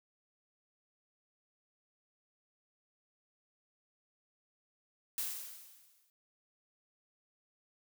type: noise with exponential decay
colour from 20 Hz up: blue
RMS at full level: -35 dBFS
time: 5.18-6.1 s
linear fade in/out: 1 ms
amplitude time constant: 200 ms
effects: none